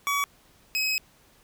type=tone pair in turn; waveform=25% pulse; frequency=1134 / 2546 Hz; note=C#6 / D#7; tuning=+39 / +39 cents; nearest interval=octave + major second; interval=1400 cents; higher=second; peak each=-20 dBFS; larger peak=neither; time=0.07-0.24 / 0.75-0.98 s; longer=second; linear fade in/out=0 ms; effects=pink hiss -59 dBFS RMS until 1.43 s